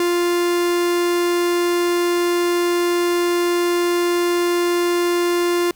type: tone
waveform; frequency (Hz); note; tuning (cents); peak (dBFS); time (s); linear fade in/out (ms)
45% pulse; 349.2; F4; 0; -16; 0-5.71; 2
effects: pink hiss -53 dBFS RMS until 5.75 s